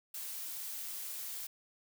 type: noise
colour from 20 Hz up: blue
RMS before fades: -42 dBFS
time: 0.14-1.47 s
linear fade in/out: 5 ms
effects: none